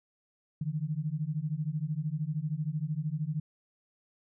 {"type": "beating tone pair", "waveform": "sine", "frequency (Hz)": [146.83, 159.83], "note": ["D3", "D#3"], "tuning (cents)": [0, 47], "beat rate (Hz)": 13, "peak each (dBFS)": [-33, -33], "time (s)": [0.61, 3.4], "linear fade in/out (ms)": 5, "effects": []}